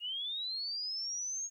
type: linear sweep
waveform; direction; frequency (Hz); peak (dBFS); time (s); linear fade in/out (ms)
sine; up; 2815 to 6620; -35; 0-1.5; 50
effects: 12-bit